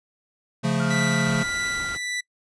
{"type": "chord", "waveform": "square", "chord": "Db augmented", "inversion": "none", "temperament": "equal", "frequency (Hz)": [138.59, 174.61, 220], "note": ["Db3", "F3", "A3"], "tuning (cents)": [0, 0, 0], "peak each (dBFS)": -26, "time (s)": [0.63, 1.44], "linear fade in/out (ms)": 20}
{"type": "tone with pitch glide", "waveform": "sine", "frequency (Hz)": [1403, 1394.1], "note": ["F6", "F6"], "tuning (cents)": [8, -3], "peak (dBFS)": -30, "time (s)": [0.8, 1.95], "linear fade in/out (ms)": 0, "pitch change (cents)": -11, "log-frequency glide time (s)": [1.64, 1.77]}
{"type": "tone with tremolo", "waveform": "sawtooth", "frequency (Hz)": 1975.5, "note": "B6", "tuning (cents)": 0, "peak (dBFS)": -21, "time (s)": [0.9, 2.21], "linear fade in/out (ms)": 10, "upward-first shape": "triangle", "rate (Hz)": 1.7, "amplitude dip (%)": 45}
{"type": "noise", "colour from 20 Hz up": "pink", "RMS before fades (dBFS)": -38, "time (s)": [1.26, 1.98], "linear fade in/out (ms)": 20}
{"effects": ["noise-tail reverb RT60 0.1 s tail -26 dB re dry", "resampled to 22050 Hz"]}